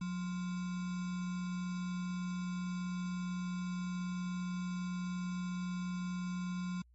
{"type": "tone with sample-and-hold", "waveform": "sine", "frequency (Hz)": 180.4, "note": "F#3", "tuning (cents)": -44, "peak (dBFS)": -35, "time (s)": [0.01, 6.82], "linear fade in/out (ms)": 5, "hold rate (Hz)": 1225, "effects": ["added 60 Hz sine -61 dBFS peak until 6.94 s", "MP3 32 kbps"]}